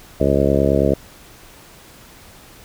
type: harmonic tone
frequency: 69.4 Hz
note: C#2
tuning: 3 cents sharp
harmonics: 1 / 2 / 3 / 4 / 5 / 6 / 7 / 8 / 9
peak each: -22 / -22 / -22 / -22 / -22 / -22 / -22 / -22 / -22 dBFS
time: 0.2-0.94 s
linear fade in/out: 5 ms
effects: pink hiss -44 dBFS RMS until 2.64 s